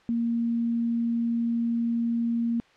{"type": "tone", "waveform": "sine", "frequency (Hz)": 233.1, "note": "A#3", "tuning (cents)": 0, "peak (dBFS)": -23, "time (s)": [0.09, 2.6], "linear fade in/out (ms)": 0, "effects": ["white hiss -58 dBFS RMS until 2.76 s", "low-pass 3000 Hz 12 dB/octave"]}